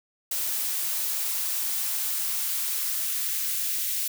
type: noise with high-pass filter sweep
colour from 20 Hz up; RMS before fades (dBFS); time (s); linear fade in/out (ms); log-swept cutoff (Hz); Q
blue; -28; 0.31-4.08; 5; 270 to 2200; 0.92
effects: none